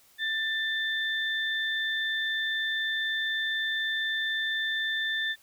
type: tone pair together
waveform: sine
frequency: 1776 / 3552 Hz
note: A6 / A7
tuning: +16 / +16 cents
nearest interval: octave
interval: 1200 cents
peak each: -28 / -32 dBFS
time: 0.18-5.36 s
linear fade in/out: 50 ms
effects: white hiss -60 dBFS RMS until 5.42 s